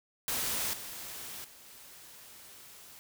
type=noise with level steps; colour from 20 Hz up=white; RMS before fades=-33 / -43 / -54 / -52 dBFS; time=0.28-2.99 s; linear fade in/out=0 ms; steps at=0.73 / 1.44 / 1.66 s; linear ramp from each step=5 ms; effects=none